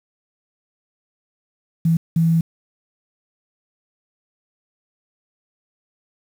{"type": "tone bursts at uneven times", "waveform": "sine", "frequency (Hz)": 164.7, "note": "E3", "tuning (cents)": -1, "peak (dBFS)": -13, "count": 2, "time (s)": [[1.85, 1.97], [2.16, 2.41]], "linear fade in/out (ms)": 5, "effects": ["7-bit"]}